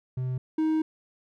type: tone pair in turn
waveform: triangle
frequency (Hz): 127.9 / 314.6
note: C3 / D#4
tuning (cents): -39 / +19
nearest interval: octave + major third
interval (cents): 1558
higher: second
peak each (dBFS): -25 / -20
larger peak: second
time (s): 0.17-0.38 / 0.58-0.82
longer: second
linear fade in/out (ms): 5
effects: none

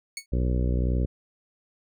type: tone with exponential decay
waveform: 15% pulse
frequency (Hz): 2217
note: C#7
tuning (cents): 0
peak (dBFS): -22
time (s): 0.17-0.26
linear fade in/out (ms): 2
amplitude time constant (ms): 19
type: harmonic tone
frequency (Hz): 61.8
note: B1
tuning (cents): +2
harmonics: 1 / 2 / 3 / 4 / 5 / 6 / 7 / 8 / 9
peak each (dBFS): -23 / -29 / -33 / -35 / -37 / -39 / -40 / -41 / -42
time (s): 0.32-1.06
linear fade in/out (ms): 10
effects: none

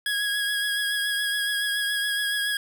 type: tone with vibrato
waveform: 25% pulse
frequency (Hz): 1657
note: G#6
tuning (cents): -4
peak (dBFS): -20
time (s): 0.06-2.57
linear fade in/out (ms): 2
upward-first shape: triangle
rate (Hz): 7.1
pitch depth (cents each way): 26
effects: none

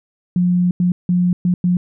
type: tone bursts at uneven times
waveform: sine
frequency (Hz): 178.3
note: F3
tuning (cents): +36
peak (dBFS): -12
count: 5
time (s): 0.36-0.71 / 0.8-0.92 / 1.09-1.33 / 1.45-1.54 / 1.64-1.77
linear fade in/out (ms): 2
effects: none

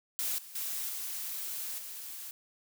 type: noise with level steps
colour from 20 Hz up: blue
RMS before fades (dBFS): -33 / -49 / -36 / -38 / -43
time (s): 0.19-2.31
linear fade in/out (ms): 0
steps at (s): 0.38 / 0.55 / 0.89 / 1.78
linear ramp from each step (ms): 5
effects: none

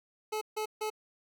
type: tone bursts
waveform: 25% pulse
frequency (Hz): 430.3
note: A4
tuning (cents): -39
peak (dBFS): -28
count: 3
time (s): 0.32-0.902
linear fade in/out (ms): 10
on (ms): 94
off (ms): 150
effects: none

